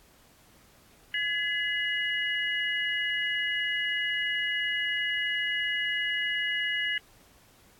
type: tone cluster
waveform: sine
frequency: 1698 / 2021 / 2897 Hz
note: G#6 / B6 / F#7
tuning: +38 / +39 / -37 cents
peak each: -31 dBFS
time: 1.14-6.98 s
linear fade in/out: 2 ms
effects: pink hiss -59 dBFS RMS until 7.79 s + AAC 64 kbps